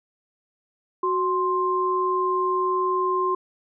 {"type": "tone pair together", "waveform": "sine", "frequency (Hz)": [370, 1050.2], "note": ["F#4", "C6"], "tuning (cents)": [0, 6], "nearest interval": "octave + tritone", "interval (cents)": 1806, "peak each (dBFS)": [-24, -22], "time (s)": [1.03, 3.35], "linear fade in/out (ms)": 5, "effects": []}